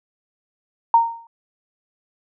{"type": "tone with exponential decay", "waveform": "sine", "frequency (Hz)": 924, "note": "A#5", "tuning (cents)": -16, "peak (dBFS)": -7, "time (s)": [0.94, 1.27], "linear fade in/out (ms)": 2, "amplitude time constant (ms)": 71, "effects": []}